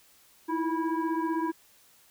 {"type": "tone with frequency modulation", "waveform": "sine", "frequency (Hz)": 320.7, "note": "E4", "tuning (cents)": -48, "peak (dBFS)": -26, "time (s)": [0.48, 1.52], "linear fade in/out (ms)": 20, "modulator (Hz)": 657, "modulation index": 1.2, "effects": ["white hiss -60 dBFS RMS until 2.1 s"]}